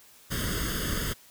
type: noise with comb filter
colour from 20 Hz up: pink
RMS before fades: -30 dBFS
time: 0.3-1.14 s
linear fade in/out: 20 ms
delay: 0.61 ms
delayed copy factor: +1
effects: white hiss -55 dBFS RMS until 1.3 s